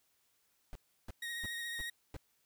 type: noise bursts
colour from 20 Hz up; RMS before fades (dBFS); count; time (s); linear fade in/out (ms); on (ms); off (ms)
brown; -43; 5; 0.73-2.165; 0; 23; 330
type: tone with vibrato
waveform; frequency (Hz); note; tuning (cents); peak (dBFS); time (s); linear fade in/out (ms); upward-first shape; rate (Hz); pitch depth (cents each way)
30% pulse; 1875; A#6; +10; -36; 1.22-1.9; 5; sine; 14; 22
effects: white hiss -75 dBFS RMS until 2.45 s